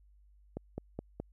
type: click train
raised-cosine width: 2 ms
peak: -24 dBFS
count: 4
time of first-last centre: 0.57-1.2 s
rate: 4.76 Hz
effects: added 50 Hz sine -59 dBFS peak until 1.32 s